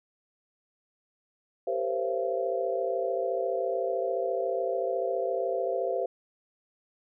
sine tone cluster, 391.6 / 458.8 / 514 / 548 / 679 Hz, G4 / A#4 / C5 / C#5 / F5, -2 / -28 / -31 / -20 / -49 cents, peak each -33 / -36 / -30 / -38 / -32 dBFS, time 1.67-6.06 s, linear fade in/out 5 ms, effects none

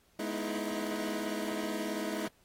25% pulse chord, E major seventh, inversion first, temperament equal with one note detuned, 211.5 / 246.9 / 311.1 / 329.6 Hz, G#3 / B3 / D#4 / E4, +32 / 0 / 0 / 0 cents, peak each -34 / -39 / -35 / -35 dBFS, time 0.19-2.28 s, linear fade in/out 5 ms, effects pink hiss -68 dBFS RMS until 2.44 s + AAC 48 kbps

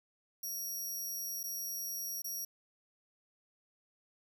15% pulse tone with dropouts, 5670 Hz, F8, 25 cents sharp, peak -32 dBFS, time 0.43-2.45 s, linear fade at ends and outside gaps 5 ms, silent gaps 1.432-1.438 / 2.22-2.243 s, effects none

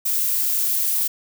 violet noise, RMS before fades -21 dBFS, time 0.05-1.08 s, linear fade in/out 10 ms, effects none

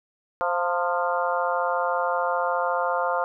harmonic tone with a mistuned harmonic, 174.61 Hz, F3, in tune, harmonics 3 / 4 / 5 / 6 / 7 / 8, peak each -27 / -28 / -29 / -30 / -30 / -31 dBFS, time 0.41-3.24 s, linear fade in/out 0 ms, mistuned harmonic 5, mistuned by +41 cents, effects none

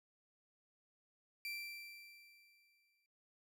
30% pulse tone with exponential decay, 2349 Hz, D7, in tune, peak -39 dBFS, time 1.45-3.06 s, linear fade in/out 1 ms, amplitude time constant 350 ms, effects noise-tail reverb RT60 0.4 s tail -20 dB re dry

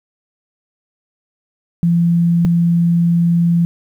sine tone pair in turn, 170.4 / 170.4 Hz, F3 / F3, -42 / -42 cents, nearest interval unison, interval 0 cents, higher neither, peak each -10 dBFS, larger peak neither, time 1.83-2.45 / 2.45-3.65 s, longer second, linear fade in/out 0 ms, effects 8-bit

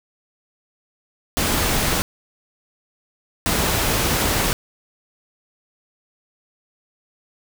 pink noise bursts at uneven times, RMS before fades -20 dBFS, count 2, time 1.37-2.02 / 3.46-4.53 s, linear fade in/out 0 ms, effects none

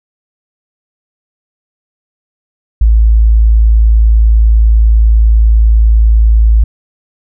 sine tone, 55 Hz, A1, in tune, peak -3 dBFS, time 2.81-6.64 s, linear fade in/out 5 ms, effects none

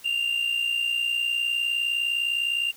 triangle tone with amplitude modulation, 2790 Hz, F7, 2 cents flat, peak -18 dBFS, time 0.04-2.72 s, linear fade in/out 20 ms, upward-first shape sine, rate 59.8 Hz, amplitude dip 65%, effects tanh soft clip ceiling -14 dBFS + white hiss -50 dBFS RMS until 2.76 s

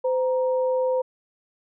sine tone pair together, 513 / 938.7 Hz, C5 / A#5, -34 / +12 cents, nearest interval minor seventh, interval 1046 cents, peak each -20 / -31 dBFS, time 0.04-1.02 s, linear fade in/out 10 ms, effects none

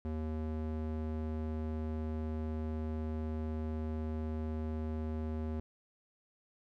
square tone with band-pass filter, 78 Hz, D#2, 5 cents sharp, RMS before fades -37 dBFS, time 0.05-5.6 s, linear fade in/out 0 ms, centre 230 Hz, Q 0.64, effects none

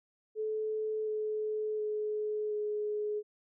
sine tone with pitch steps, 433.2 / 429 / 424.8 / 420.6 Hz, A4 / A4 / G#4 / G#4, -27 / -44 / +39 / +22 cents, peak -31 dBFS, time 0.35-3.23 s, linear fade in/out 50 ms, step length 720 ms, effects none

